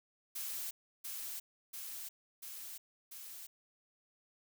blue noise with echo, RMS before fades -41 dBFS, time 0.35-0.71 s, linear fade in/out 10 ms, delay 690 ms, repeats 4, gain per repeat -2 dB, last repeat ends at 3.47 s, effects none

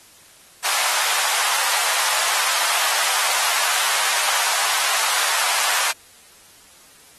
pink high-pass noise, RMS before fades -21 dBFS, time 0.64-5.92 s, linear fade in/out 10 ms, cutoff 770 Hz, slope 24 dB/octave, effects white hiss -49 dBFS RMS until 7.18 s + AAC 32 kbps

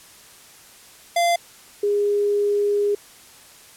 square / sine tone pair in turn, 689 / 409.7 Hz, F5 / G#4, -24 / -24 cents, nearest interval major sixth, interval 900 cents, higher first, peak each -17 dBFS, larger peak neither, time 1.16-1.36 / 1.83-2.95 s, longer second, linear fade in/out 5 ms, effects white hiss -47 dBFS RMS until 3.76 s + low-pass 12000 Hz 12 dB/octave

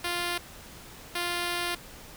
5% pulse tone pair in turn, 349.2 / 349.2 Hz, F4 / F4, 0 / 0 cents, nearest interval unison, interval 0 cents, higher neither, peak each -17 dBFS, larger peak neither, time 0.04-0.38 / 1.15-1.75 s, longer second, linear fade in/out 5 ms, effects pink hiss -47 dBFS RMS until 2.16 s

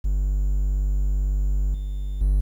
triangle tone with level steps, 49 Hz, G1, in tune, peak -17 / -23 / -14 dBFS, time 0.04-2.41 s, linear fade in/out 10 ms, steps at 1.74 / 2.21 s, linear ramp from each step 2 ms, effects 9-bit

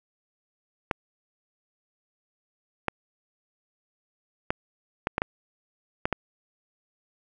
clicks, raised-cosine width 0.5 ms, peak -9 dBFS, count 8, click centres 0.912 / 2.883 / 4.505 / 5.071 / 5.181 / 5.219 / 6.055 / 6.127 s, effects none

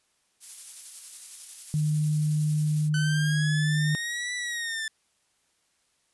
violet noise with tremolo, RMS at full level -36 dBFS, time 0.4-2.9 s, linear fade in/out 50 ms, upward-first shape square, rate 11 Hz, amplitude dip 25%
sine tone, 151.9 Hz, D#3, 41 cents flat, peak -22 dBFS, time 1.74-3.95 s, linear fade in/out 0 ms
sawtooth linear two-way sweep, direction up then down, 1507 to 1975.5 to 1756 Hz, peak -26 dBFS, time 2.94-4.88 s, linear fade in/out 2 ms, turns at 4.34 s
effects white hiss -70 dBFS RMS until 6.13 s + resampled to 24000 Hz

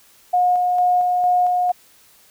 sine tone with tremolo, 720 Hz, F#5, 47 cents flat, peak -13 dBFS, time 0.33-1.72 s, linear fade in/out 10 ms, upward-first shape square, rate 2.2 Hz, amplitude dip 25%, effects white hiss -52 dBFS RMS until 2.3 s

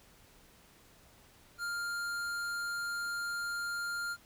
sine tone with hard clipping, 1400 Hz, F6, 4 cents sharp, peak -36 dBFS, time 1.58-4.17 s, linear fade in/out 50 ms, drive 15 dB, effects pink hiss -61 dBFS RMS until 4.25 s

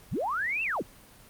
sine linear two-way sweep, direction up then down, 47.01 to 2756 to 47.01 Hz, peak -27 dBFS, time 0.11-0.83 s, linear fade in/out 20 ms, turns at 0.63 s, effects pink hiss -53 dBFS RMS until 1.29 s + Opus 24 kbps

